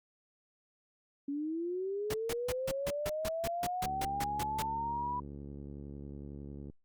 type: linear sweep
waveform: sine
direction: up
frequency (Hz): 277.2 to 989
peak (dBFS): -33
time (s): 1.28-5.2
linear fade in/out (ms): 5
type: noise bursts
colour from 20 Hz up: pink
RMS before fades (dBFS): -37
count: 14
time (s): 2.1-4.624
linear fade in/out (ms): 5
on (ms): 41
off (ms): 150
type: click train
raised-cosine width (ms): 3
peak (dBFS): -33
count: 204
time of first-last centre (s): 3.84-6.699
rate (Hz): 71
effects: Opus 48 kbps